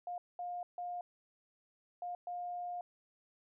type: tone bursts at uneven times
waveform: sine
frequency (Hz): 709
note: F5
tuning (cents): +26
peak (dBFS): -38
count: 5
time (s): 0.07-0.18 / 0.39-0.63 / 0.78-1.01 / 2.02-2.15 / 2.27-2.81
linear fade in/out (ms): 2
effects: none